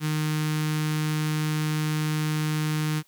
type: tone with notch filter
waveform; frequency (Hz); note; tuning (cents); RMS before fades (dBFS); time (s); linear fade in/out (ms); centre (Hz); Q
sawtooth; 153.8; D#3; -20; -26; 0-3.03; 50; 610; 0.7
effects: white hiss -62 dBFS RMS until 3.07 s